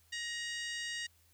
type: harmonic tone with a mistuned harmonic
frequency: 940 Hz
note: A#5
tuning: 14 cents sharp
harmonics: 2 / 3 / 4 / 5 / 6 / 7 / 8 / 9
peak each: -40 / -44 / -46 / -48 / -50 / -51 / -52 / -53 dBFS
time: 0.12-1.07 s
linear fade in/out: 10 ms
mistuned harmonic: 3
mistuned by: +31 cents
effects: added 82 Hz sine -68 dBFS peak until 1.33 s + white hiss -69 dBFS RMS until 1.33 s